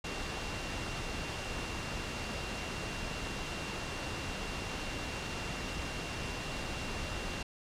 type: tone in noise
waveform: sine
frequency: 2758 Hz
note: F7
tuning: 22 cents flat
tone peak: -46 dBFS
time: 0.04-7.43 s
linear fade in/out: 5 ms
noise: pink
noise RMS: -38 dBFS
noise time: 0.04-7.43 s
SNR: -11 dB
effects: low-pass 6000 Hz 12 dB/octave